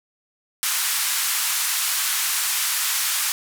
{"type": "band-pass noise", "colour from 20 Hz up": "white", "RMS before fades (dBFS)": -23, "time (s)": [0.63, 3.32], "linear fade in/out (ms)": 0, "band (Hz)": [1000, 14000], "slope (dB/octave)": 24, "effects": []}